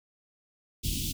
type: band-stop noise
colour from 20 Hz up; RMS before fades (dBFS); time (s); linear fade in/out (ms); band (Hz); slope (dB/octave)
pink; -31; 0.83-1.13; 20; 330 to 2800; 48
effects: none